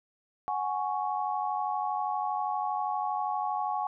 sine chord, F# suspended second, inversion none, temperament just, 740 / 832.5 / 1110 Hz, F#5 / G#5 / C#6, 0 / +4 / +2 cents, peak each -33 / -31 / -34 dBFS, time 0.48-3.87 s, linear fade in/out 0 ms, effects none

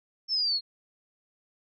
sine exponential sweep, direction down, 5410 to 4218 Hz, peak -24 dBFS, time 0.28-0.61 s, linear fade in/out 50 ms, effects none

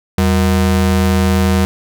square ring-modulated tone, 138.59 Hz, C#3, in tune, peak -8 dBFS, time 0.18-1.65 s, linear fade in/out 0 ms, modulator 55.6 Hz, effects none

